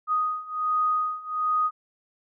sine beating tone pair, 1244.5 / 1245.8 Hz, D#6 / D#6, 0 / +2 cents, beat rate 1.3 Hz, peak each -27 / -25 dBFS, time 0.07-1.71 s, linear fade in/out 50 ms, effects none

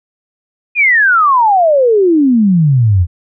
sine exponential sweep, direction down, 2501 to 82.41 Hz, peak -6 dBFS, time 0.75-3.07 s, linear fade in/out 50 ms, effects none

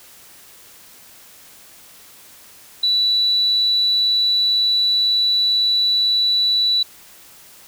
sine tone, 3951 Hz, B7, in tune, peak -14 dBFS, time 2.83-6.83 s, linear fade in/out 5 ms, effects white hiss -45 dBFS RMS until 7.67 s

